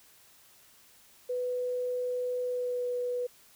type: tone with pitch glide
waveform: sine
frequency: 496.9 to 492 Hz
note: B4 to B4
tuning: +11 to -7 cents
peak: -29 dBFS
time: 1.29-3.27 s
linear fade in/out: 10 ms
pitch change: -18 cents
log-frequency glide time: 2.45-2.85 s
effects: white hiss -59 dBFS RMS until 3.55 s